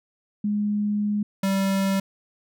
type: tone pair in turn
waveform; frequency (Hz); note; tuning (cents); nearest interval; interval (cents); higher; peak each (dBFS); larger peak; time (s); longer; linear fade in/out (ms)
sine / square; 207.7 / 194.28; G#3 / G3; 0 / -15; minor second; 115; first; -21; neither; 0.44-1.23 / 1.43-2; first; 5
effects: none